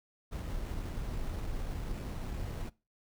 brown noise with sample-and-hold, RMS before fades -37 dBFS, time 0.31-2.7 s, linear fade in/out 20 ms, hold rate 4900 Hz, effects noise-tail reverb RT60 0.3 s tail -22 dB re dry

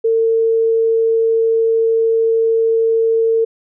sine tone, 452.2 Hz, A4, 47 cents sharp, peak -11 dBFS, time 0.04-3.45 s, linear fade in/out 10 ms, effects none

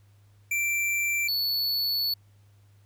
square tone pair in turn, 2349 / 4434 Hz, D7 / C#8, 0 / 0 cents, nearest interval major seventh, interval 1100 cents, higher second, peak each -25 dBFS, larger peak neither, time 0.51-1.28 / 1.28-2.14 s, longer second, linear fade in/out 5 ms, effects added 101 Hz sine -55 dBFS peak until 2.85 s + pink hiss -68 dBFS RMS until 2.85 s

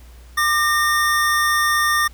square tone pair together, 1192.6 / 1838 Hz, D6 / A#6, +26 / -25 cents, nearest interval perfect fifth, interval 749 cents, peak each -19 dBFS, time 0.37-2.08 s, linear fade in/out 10 ms, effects added 60 Hz sine -40 dBFS peak until 2.13 s + pink hiss -51 dBFS RMS until 2.13 s

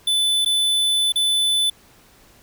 square tone with dropouts, 3500 Hz, A7, 10 cents flat, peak -17 dBFS, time 0.07-1.7 s, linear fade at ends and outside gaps 5 ms, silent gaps 0.449-0.459 / 1.122-1.157 s, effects pink hiss -52 dBFS RMS until 2.42 s

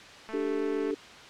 click train, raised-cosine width 0.5 ms, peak -28 dBFS, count 137, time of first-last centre 0.29-0.908 s, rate 220 Hz
sine chord, D suspended fourth, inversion none, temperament equal, 293.7 / 392 / 440 Hz, D4 / G4 / A4, 0 / 0 / 0 cents, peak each -32 dBFS, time 0.33-0.95 s, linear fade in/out 10 ms
effects white hiss -47 dBFS RMS until 1.29 s + low-pass 4000 Hz 12 dB/octave

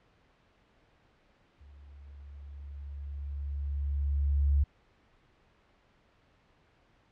sine tone with level ramp, 70.8 Hz, C#2, 37 cents sharp, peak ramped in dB -51 to -21 dBFS, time 1.6-4.64 s, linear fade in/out 10 ms, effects pink hiss -66 dBFS RMS until 7.11 s + low-pass 3000 Hz 12 dB/octave

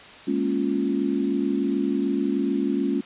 sine chord, Bb minor seventh, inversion third, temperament equal with one note detuned, 207.7 / 234.4 / 277.2 / 349.2 Hz, Ab3 / Bb3 / Db4 / F4, 0 / +10 / 0 / 0 cents, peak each -27 / -29 / -24 / -28 dBFS, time 0.27-3.01 s, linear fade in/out 10 ms, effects white hiss -44 dBFS RMS until 3.05 s + resampled to 8000 Hz

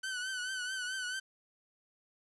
sawtooth tone with vibrato, 1508 Hz, F#6, 32 cents sharp, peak -32 dBFS, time 0.03-1.2 s, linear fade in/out 10 ms, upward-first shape triangle, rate 4.6 Hz, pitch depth 65 cents each way, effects resampled to 24000 Hz + 10-bit

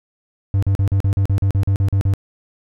triangle tone bursts, 98 Hz, G2, in tune, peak -11 dBFS, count 13, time 0.54-2.137 s, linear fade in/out 0 ms, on 85 ms, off 41 ms, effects none

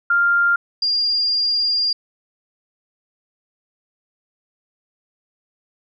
sine tone pair in turn, 1396.9 / 4806 Hz, F6 / D8, 0 / +39 cents, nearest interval octave + major sixth, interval 2139 cents, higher second, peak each -13 / -16 dBFS, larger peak first, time 0.1-0.56 / 0.82-1.93 s, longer second, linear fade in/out 5 ms, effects none

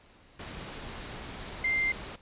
sine tone in noise, 2093 Hz, C7, in tune, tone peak -25 dBFS, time 1.64-1.92 s, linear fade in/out 5 ms, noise pink, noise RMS -41 dBFS, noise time 0.39-2.16 s, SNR +13 dB, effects pink hiss -58 dBFS RMS until 2.21 s + resampled to 8000 Hz

